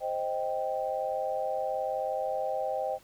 sine chord, C minor, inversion none, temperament equal, 523.3 / 622.3 / 784 Hz, C5 / Eb5 / G5, 0 / 0 / 0 cents, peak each -33 dBFS, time 0-2.99 s, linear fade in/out 50 ms, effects pink hiss -59 dBFS RMS until 3.03 s

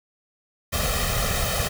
pink noise with comb filter, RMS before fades -24 dBFS, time 0.72-1.69 s, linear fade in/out 20 ms, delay 1.6 ms, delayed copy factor +1, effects none

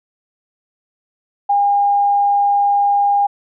sine tone, 809 Hz, G#5, 46 cents flat, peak -11 dBFS, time 1.49-3.27 s, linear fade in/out 10 ms, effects none

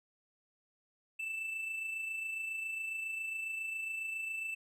triangle tone with amplitude modulation, 2648 Hz, E7, 7 cents sharp, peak -33 dBFS, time 1.19-4.55 s, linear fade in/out 10 ms, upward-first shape sine, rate 27.3 Hz, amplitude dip 40%, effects none

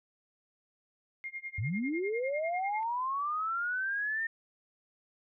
sine tone with tremolo, 2124 Hz, C7, 25 cents sharp, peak -35 dBFS, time 1.24-2.83 s, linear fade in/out 0 ms, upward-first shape sine, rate 10 Hz, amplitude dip 95%
sine linear sweep, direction up, 86.4 to 1831 Hz, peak -30 dBFS, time 1.58-4.27 s, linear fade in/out 5 ms
effects none

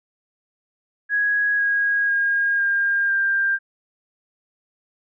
sine tone with pitch steps, 1661.2 / 1643.1 / 1625.1 / 1607.4 / 1589.9 Hz, G#6 / G#6 / G#6 / G6 / G6, 0 / -19 / -38 / +43 / +24 cents, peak -17 dBFS, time 1.09-3.59 s, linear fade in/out 50 ms, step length 500 ms, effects none

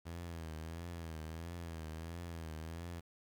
sawtooth tone with vibrato, 82.41 Hz, E2, in tune, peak -39 dBFS, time 0.05-3.01 s, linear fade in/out 20 ms, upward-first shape triangle, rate 1.5 Hz, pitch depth 94 cents each way, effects 11-bit

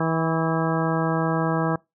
harmonic tone with a mistuned harmonic, 162.3 Hz, E3, 27 cents flat, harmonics 1 / 2 / 3 / 4 / 5 / 6 / 7 / 8 / 10, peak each -24 / -27 / -29 / -30 / -31 / -32 / -32 / -33 / -34 dBFS, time 0-1.76 s, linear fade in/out 5 ms, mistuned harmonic 6, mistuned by +29 cents, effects noise-tail reverb RT60 0.2 s tail -23 dB re dry

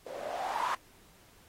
violet noise with low-pass filter sweep, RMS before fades -35 dBFS, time 0.06-0.75 s, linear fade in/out 5 ms, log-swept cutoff 490 to 1100 Hz, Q 8.5, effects pink hiss -61 dBFS RMS until 1.48 s + AAC 48 kbps

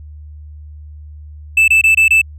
triangle tone bursts, 2637 Hz, E7, in tune, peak -5 dBFS, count 5, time 1.57-2.216 s, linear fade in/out 5 ms, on 110 ms, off 24 ms, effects added 75 Hz sine -31 dBFS peak until 2.38 s

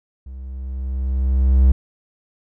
triangle tone with level ramp, 65.2 Hz, C2, 5 cents flat, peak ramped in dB -30 to -6 dBFS, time 0.26-1.72 s, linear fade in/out 5 ms, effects none

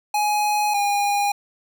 square tone pair in turn, 837 / 813.6 Hz, G#5 / G#5, +13 / -36 cents, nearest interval unison, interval 49 cents, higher first, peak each -19 dBFS, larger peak neither, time 0.14-0.74 / 0.74-1.32 s, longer first, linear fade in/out 5 ms, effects none

